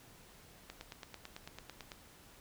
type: click train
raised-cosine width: 0.2 ms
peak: -28 dBFS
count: 12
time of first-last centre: 0.7-1.918 s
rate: 9.03 Hz
effects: pink hiss -59 dBFS RMS until 2.4 s